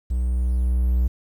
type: tone with level ramp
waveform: triangle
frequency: 61.74 Hz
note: B1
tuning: in tune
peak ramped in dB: -18 to -14 dBFS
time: 0.1-1.08 s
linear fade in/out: 10 ms
effects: 9-bit